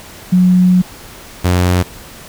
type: tone pair in turn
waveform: sine / sawtooth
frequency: 182 / 89.85 Hz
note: F#3 / F2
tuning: -28 / +50 cents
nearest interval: octave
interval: 1222 cents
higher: first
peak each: -6 dBFS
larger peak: neither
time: 0.32-0.82 / 1.44-1.83 s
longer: first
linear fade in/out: 10 ms
effects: pink hiss -35 dBFS RMS until 2.28 s